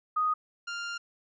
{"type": "tone pair in turn", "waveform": ["sine", "sawtooth"], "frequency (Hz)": [1244.5, 1396.9], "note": ["D#6", "F6"], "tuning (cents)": [0, 0], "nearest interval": "major second", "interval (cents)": 200, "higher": "second", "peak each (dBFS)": [-24, -30], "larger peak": "first", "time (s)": [[0.16, 0.34], [0.67, 0.98]], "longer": "second", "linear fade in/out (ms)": 10, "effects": ["resampled to 16000 Hz"]}